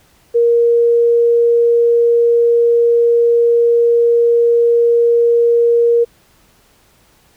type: tone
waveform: sine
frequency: 470 Hz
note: A#4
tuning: 14 cents sharp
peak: -8 dBFS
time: 0.34-6.05 s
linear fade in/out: 20 ms
effects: pink hiss -52 dBFS RMS until 7.36 s